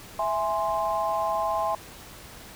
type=chord; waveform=sine; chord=E augmented; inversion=none; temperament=equal; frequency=659.3 / 830.6 / 1046.5 Hz; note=E5 / G#5 / B#5; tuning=0 / 0 / 0 cents; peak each=-28 dBFS; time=0.19-1.75 s; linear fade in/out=2 ms; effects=pink hiss -45 dBFS RMS until 2.55 s